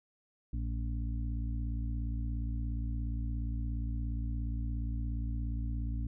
harmonic tone, 57.1 Hz, A#1, 35 cents flat, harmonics 1 / 2 / 4 / 5, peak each -33 / -39 / -45 / -47 dBFS, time 0.53-6.07 s, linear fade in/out 5 ms, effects none

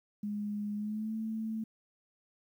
sine tone with pitch glide, 207.3 to 220.9 Hz, G#3 to A3, -3 to +7 cents, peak -33 dBFS, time 0.23-1.64 s, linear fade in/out 5 ms, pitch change +110 cents, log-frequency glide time 0.75-1.14 s, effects 11-bit

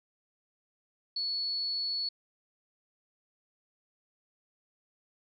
sine tone, 4407 Hz, C#8, 11 cents flat, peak -30 dBFS, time 1.16-2.09 s, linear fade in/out 5 ms, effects none

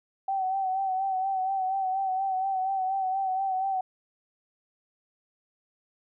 sine tone with vibrato, 764 Hz, G5, 45 cents flat, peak -25 dBFS, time 0.28-3.81 s, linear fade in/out 5 ms, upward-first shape sine, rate 4.2 Hz, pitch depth 42 cents each way, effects none

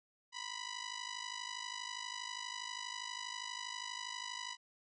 10% pulse ring-modulated tone, 987.8 Hz, B5, in tune, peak -30 dBFS, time 0.32-4.57 s, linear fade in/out 50 ms, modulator 26.2 Hz, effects resampled to 22050 Hz

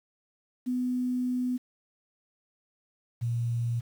sine tone pair in turn, 250 / 117.98 Hz, B3 / A#2, +21 / +21 cents, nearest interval octave + minor second, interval 1300 cents, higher first, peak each -26 / -26 dBFS, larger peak neither, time 0.66-1.58 / 3.21-3.81 s, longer first, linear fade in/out 20 ms, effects 9-bit

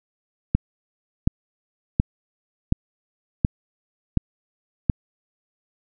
click train, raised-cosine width 5 ms, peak -4 dBFS, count 7, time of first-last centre 0.55-4.898 s, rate 1.38 Hz, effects none

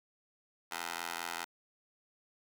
15% pulse tone with high-pass filter, 84.9 Hz, F2, 48 cents flat, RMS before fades -40 dBFS, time 0.71-1.45 s, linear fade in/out 10 ms, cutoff 1000 Hz, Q 0.94, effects none

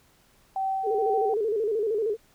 sine tone with tremolo, 770 Hz, G5, 31 cents flat, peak -24 dBFS, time 0.56-1.34 s, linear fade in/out 2 ms, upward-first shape sine, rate 2.1 Hz, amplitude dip 40%
sine tone with vibrato, 431.4 Hz, A4, 34 cents flat, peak -23 dBFS, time 0.83-2.17 s, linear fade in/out 50 ms, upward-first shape square, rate 13 Hz, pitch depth 86 cents each way
effects pink hiss -61 dBFS RMS until 2.34 s

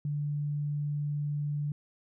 sine tone, 146.6 Hz, D3, 3 cents flat, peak -29 dBFS, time 0.05-1.72 s, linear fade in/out 2 ms, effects none

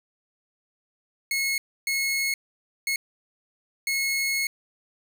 sawtooth tone bursts at uneven times, 2176 Hz, C#7, 33 cents flat, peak -20 dBFS, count 4, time 1.31-1.58 / 1.87-2.34 / 2.87-2.96 / 3.87-4.47 s, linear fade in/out 2 ms, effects none

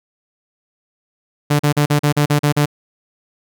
sawtooth tone bursts, 146.83 Hz, D3, in tune, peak -8 dBFS, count 9, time 1.5-2.658 s, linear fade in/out 10 ms, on 94 ms, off 39 ms, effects none

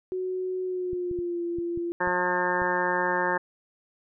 sine tone with pitch glide, 370 to 343.2 Hz, F#4 to F4, 0 to -30 cents, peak -27 dBFS, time 0.12-1.92 s, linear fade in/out 0 ms, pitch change -130 cents, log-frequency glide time 0.64-1.43 s
clicks, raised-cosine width 5 ms, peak -28 dBFS, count 7, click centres 0.932 / 1.113 / 1.189 / 1.586 / 1.775 / 2.074 / 2.619 s
harmonic tone, 179.5 Hz, F3, 48 cents sharp, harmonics 1 / 2 / 3 / 4 / 5 / 6 / 7 / 8 / 9 / 10, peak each -38 / -31 / -31 / -40 / -28 / -33 / -38 / -39 / -30 / -32 dBFS, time 2-3.38 s, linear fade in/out 10 ms
effects none

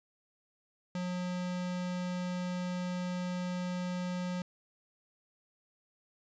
square tone, 180 Hz, F#3, 47 cents flat, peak -34 dBFS, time 0.95-4.42 s, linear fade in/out 2 ms, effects resampled to 16000 Hz + 11-bit

